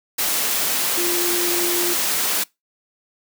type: tone in noise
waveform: sine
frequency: 349.2 Hz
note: F4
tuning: in tune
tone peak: -23 dBFS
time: 0.97-1.94 s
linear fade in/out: 10 ms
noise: white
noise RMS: -21 dBFS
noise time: 0.18-2.44 s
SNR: -5 dB
effects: noise-tail reverb RT60 0.2 s tail -24 dB re dry + high-pass 200 Hz 12 dB/octave